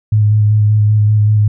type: tone with vibrato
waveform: sine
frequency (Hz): 106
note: G#2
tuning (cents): +36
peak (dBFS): -7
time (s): 0.12-1.48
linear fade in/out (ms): 5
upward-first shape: square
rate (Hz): 5.2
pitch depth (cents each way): 16
effects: none